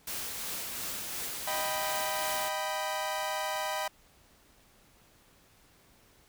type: noise with tremolo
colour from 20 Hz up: white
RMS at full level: -36 dBFS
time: 0.07-2.49 s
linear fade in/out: 5 ms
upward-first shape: triangle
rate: 2.8 Hz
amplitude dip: 30%
type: chord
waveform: sawtooth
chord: Eb augmented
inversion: none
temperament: equal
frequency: 622.3 / 784 / 987.8 Hz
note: Eb5 / G5 / B5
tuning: 0 / 0 / 0 cents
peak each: -32 dBFS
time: 1.47-3.88 s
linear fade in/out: 5 ms
effects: pink hiss -62 dBFS RMS until 6.28 s